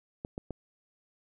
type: clicks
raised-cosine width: 2 ms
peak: -23 dBFS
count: 3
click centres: 0.249 / 0.379 / 0.507 s
effects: none